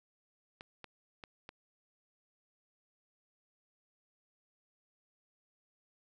clicks, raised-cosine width 0.3 ms, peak -30 dBFS, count 4, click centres 0.609 / 0.843 / 1.238 / 1.491 s, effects none

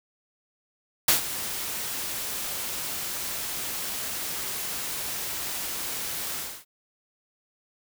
white noise with ADSR envelope, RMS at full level -18 dBFS, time 1.08-6.65 s, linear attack 5 ms, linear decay 120 ms, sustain -14 dB, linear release 280 ms, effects none

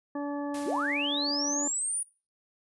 harmonic tone, 287.5 Hz, D4, 37 cents flat, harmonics 1 / 2 / 3 / 4 / 6, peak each -31 / -37 / -41 / -43 / -47 dBFS, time 0.15-1.68 s, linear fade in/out 5 ms
white noise with exponential decay, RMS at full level -41 dBFS, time 0.54-1.51 s, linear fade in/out 5 ms, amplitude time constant 210 ms
sine linear sweep, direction up, 251.4 to 9690 Hz, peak -28 dBFS, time 0.66-2.03 s, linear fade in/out 5 ms
effects noise-tail reverb RT60 0.3 s tail -18 dB re dry + resampled to 24000 Hz

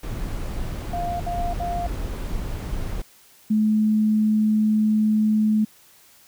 brown noise, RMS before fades -28 dBFS, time 0.03-3.02 s, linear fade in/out 5 ms
sine tone bursts, 698.5 Hz, F5, in tune, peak -25 dBFS, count 3, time 0.93-1.868 s, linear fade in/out 5 ms, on 270 ms, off 64 ms
sine tone, 214.9 Hz, A3, 41 cents flat, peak -16 dBFS, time 3.5-5.65 s, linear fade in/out 10 ms
effects white hiss -53 dBFS RMS until 6.27 s

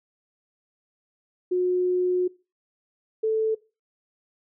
sine tone pair in turn, 362.4 / 439.9 Hz, F#4 / A4, -36 / 0 cents, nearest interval minor third, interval 336 cents, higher second, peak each -20 dBFS, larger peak neither, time 1.51-2.28 / 3.23-3.55 s, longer first, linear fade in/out 10 ms, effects noise-tail reverb RT60 0.3 s tail -21 dB re dry

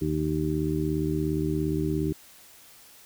harmonic tone, 77.2 Hz, D#2, 13 cents flat, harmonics 1 / 2 / 3 / 4 / 5, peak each -33 / -29 / -37 / -28 / -31 dBFS, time 0.01-2.13 s, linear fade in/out 10 ms, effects white hiss -52 dBFS RMS until 3.05 s

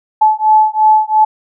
sine beating tone pair, 862 / 864.9 Hz, A5 / A5, -36 / -30 cents, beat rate 2.9 Hz, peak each -10 dBFS, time 0.21-1.25 s, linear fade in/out 10 ms, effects none

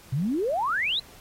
sine exponential sweep, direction up, 121.2 to 4138 Hz, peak -23 dBFS, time 0.12-1 s, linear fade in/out 10 ms, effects pink hiss -51 dBFS RMS until 1.2 s + AAC 48 kbps

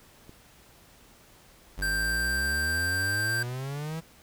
click, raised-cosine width 3 ms, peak -33 dBFS, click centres 0.294 s
45% pulse exponential sweep, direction up, 47.81 to 165.1 Hz, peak -32 dBFS, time 1.77-4.01 s, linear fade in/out 20 ms
square tone, 1573 Hz, G6, 6 cents sharp, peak -27 dBFS, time 1.82-3.43 s, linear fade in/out 5 ms
effects pink hiss -56 dBFS RMS until 4.22 s

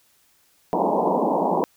white band-pass noise, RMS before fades -21 dBFS, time 0.73-1.64 s, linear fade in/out 0 ms, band 170 to 1000 Hz, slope 96 dB/octave, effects white hiss -61 dBFS RMS until 1.76 s

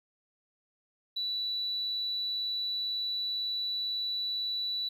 triangle tone, 3951 Hz, B7, in tune, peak -27 dBFS, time 1.16-4.89 s, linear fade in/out 10 ms, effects tanh soft clip ceiling -28 dBFS

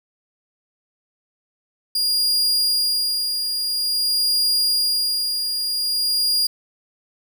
40% pulse tone with tremolo, 4834 Hz, D8, 49 cents sharp, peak -15 dBFS, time 1.95-6.47 s, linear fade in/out 5 ms, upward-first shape sine, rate 0.49 Hz, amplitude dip 45%, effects 8-bit

